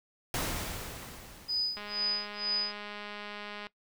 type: noise with exponential decay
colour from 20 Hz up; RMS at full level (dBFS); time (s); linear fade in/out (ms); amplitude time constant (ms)
pink; -31; 0.34-2.41; 1; 450
type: tone with tremolo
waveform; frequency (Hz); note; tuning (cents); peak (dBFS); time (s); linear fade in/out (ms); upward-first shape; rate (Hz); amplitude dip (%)
sine; 4978; D#8; 0; -26; 1.48-2.73; 20; sine; 2.1; 100
type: click train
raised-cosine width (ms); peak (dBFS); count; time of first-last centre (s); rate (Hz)
0.3; -26; 394; 1.77-3.669; 207
effects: noise-tail reverb RT60 0.1 s tail -19 dB re dry